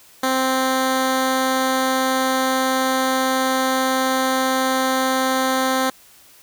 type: tone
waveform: 10% pulse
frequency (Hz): 261.6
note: C4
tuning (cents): 0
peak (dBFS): -9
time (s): 0.23-5.9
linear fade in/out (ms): 5
effects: white hiss -49 dBFS RMS until 6.42 s